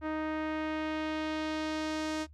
sawtooth tone with low-pass filter sweep, 311.1 Hz, D#4, in tune, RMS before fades -34 dBFS, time 0.01-2.27 s, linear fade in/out 50 ms, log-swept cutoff 1600 to 6900 Hz, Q 1.1, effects noise-tail reverb RT60 0.1 s tail -20 dB re dry + added 74 Hz sine -51 dBFS peak until 2.33 s

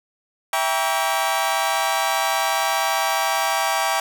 sawtooth chord, E diminished seventh, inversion none, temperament just, 659.3 / 791.1 / 949.3 / 1139.2 Hz, E5 / G5 / Bb5 / Db6, 0 / +16 / +31 / +47 cents, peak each -22 / -19 / -22 / -22 dBFS, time 0.53-4 s, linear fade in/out 2 ms, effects none

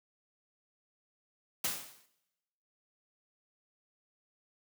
white noise with exponential decay, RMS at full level -30 dBFS, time 1.64-2.06 s, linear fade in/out 5 ms, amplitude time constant 91 ms, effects noise-tail reverb RT60 1.0 s tail -20 dB re dry + high-pass 100 Hz 12 dB/octave

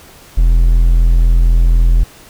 triangle tone, 42 Hz, E1, 33 cents sharp, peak -4 dBFS, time 0.37-2.04 s, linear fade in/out 10 ms, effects pink hiss -40 dBFS RMS until 2.29 s

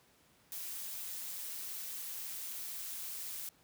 blue noise with amplitude modulation, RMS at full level -41 dBFS, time 0.52-3.49 s, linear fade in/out 0 ms, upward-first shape sine, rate 178 Hz, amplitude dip 35%, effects pink hiss -67 dBFS RMS until 3.63 s + high-pass 80 Hz 12 dB/octave

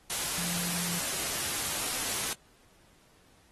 sine tone in noise, 173.8 Hz, F3, 8 cents flat, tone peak -38 dBFS, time 0.38-0.99 s, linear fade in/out 0 ms, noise white, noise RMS -32 dBFS, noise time 0.1-2.33 s, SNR -9 dB, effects pink hiss -63 dBFS RMS until 3.51 s + AAC 32 kbps

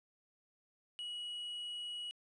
triangle tone, 2915 Hz, F#7, 26 cents flat, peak -39 dBFS, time 0.99-2.11 s, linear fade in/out 0 ms, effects resampled to 22050 Hz + 12-bit

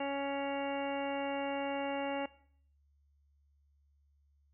harmonic tone, 278.6 Hz, C#4, 9 cents sharp, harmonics 1 / 2 / 3 / 4 / 5 / 6 / 7 / 8 / 10, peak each -39 / -37 / -39 / -49 / -50 / -52 / -50 / -48 / -45 dBFS, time 0-2.26 s, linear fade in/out 5 ms, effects noise-tail reverb RT60 0.6 s tail -19 dB re dry + added 71 Hz sine -67 dBFS peak until 4.53 s

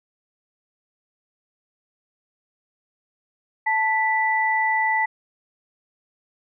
sine tone pair together, 880 / 1975.5 Hz, A5 / B6, 0 / 0 cents, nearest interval octave + major second, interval 1400 cents, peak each -21 dBFS, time 3.66-5.06 s, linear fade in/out 10 ms, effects none

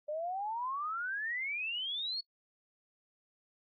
sine exponential sweep, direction up, 587 to 4435 Hz, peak -34 dBFS, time 0.08-2.21 s, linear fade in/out 10 ms, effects noise-tail reverb RT60 0.1 s tail -23 dB re dry + AAC 64 kbps

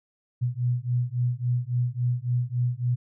sine beating tone pair, 121.1 / 124.7 Hz, B2 / B2, -34 / +17 cents, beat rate 3.6 Hz, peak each -26 dBFS, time 0.41-2.96 s, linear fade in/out 20 ms, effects none

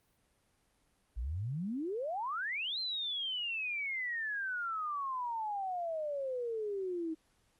sine exponential two-way sweep, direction up then down, 51.91 to 4186 to 313.9 Hz, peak -34 dBFS, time 1.16-7.15 s, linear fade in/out 20 ms, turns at 2.79 s, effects pink hiss -73 dBFS RMS until 7.59 s + Opus 32 kbps

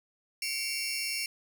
sawtooth tone cluster, 2164 / 2301 / 2746 / 5350 Hz, C#7 / D7 / F7 / E8, -42 / -36 / -30 / +25 cents, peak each -36 / -34 / -35 / -32 dBFS, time 0.42-1.26 s, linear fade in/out 2 ms, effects none

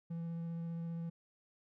triangle tone with vibrato, 167.3 Hz, E3, 26 cents sharp, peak -36 dBFS, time 0.1-1.1 s, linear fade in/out 10 ms, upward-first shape sine, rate 15 Hz, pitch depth 9 cents each way, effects none

